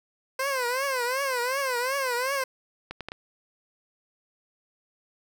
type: tone with vibrato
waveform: 15% pulse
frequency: 517 Hz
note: C5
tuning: 21 cents flat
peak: -19 dBFS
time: 0.39-2.44 s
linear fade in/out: 5 ms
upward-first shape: triangle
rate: 2.7 Hz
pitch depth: 160 cents each way
type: clicks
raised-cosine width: 0.3 ms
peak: -19 dBFS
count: 4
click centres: 2.91 / 3.007 / 3.086 / 3.119 s
effects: none